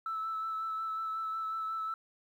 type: tone with vibrato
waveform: sine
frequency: 1314 Hz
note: E6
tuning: 6 cents flat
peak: -32 dBFS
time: 0.06-1.94 s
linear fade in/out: 2 ms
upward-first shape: sine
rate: 5.5 Hz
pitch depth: 16 cents each way
effects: tanh soft clip ceiling -29 dBFS + 11-bit